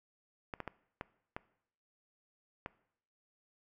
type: clicks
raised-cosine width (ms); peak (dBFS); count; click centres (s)
0.5; -24; 6; 0.538 / 0.603 / 0.677 / 1.011 / 1.365 / 2.661
effects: noise-tail reverb RT60 0.7 s tail -20 dB re dry